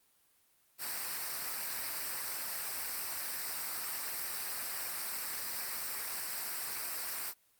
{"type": "noise with comb filter", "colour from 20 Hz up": "white", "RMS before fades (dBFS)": -38, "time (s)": [0.78, 7.34], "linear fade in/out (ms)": 50, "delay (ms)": 0.3, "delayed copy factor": -0.6, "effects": ["white hiss -70 dBFS RMS until 7.59 s", "Opus 32 kbps"]}